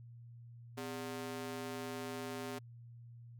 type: ring-modulated tone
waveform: sawtooth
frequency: 329.6 Hz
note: E4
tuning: in tune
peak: -34 dBFS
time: 0.77-2.59 s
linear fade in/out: 10 ms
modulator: 76.6 Hz
effects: added 118 Hz sine -51 dBFS peak until 3.39 s